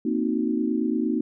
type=chord; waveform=sine; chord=C half-diminished seventh; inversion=third; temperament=equal; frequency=233.1 / 261.6 / 311.1 / 370 Hz; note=Bb3 / C4 / Eb4 / Gb4; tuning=0 / 0 / 0 / 0 cents; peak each=-26 / -27 / -26 / -31 dBFS; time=0.05-1.21 s; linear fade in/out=5 ms; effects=none